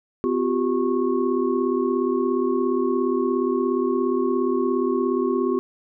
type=tone cluster; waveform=sine; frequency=253.8 / 353.2 / 390.3 / 1096 Hz; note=B3 / F4 / G4 / C#6; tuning=+47 / +20 / -8 / -20 cents; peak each=-24 / -24 / -23 / -31 dBFS; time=0.24-5.59 s; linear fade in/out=0 ms; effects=none